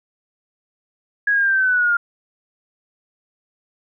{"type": "linear sweep", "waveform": "sine", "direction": "down", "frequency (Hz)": [1670, 1397], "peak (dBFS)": -14, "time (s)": [1.27, 1.97], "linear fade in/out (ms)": 5, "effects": []}